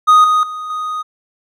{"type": "tone with level steps", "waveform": "triangle", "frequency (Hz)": 1244.5, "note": "D#6", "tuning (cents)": 0, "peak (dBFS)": [-3, -8, -21, -17], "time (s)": [0.07, 1.03], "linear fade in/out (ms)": 20, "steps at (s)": [0.24, 0.43, 0.7], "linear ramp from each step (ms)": 2, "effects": []}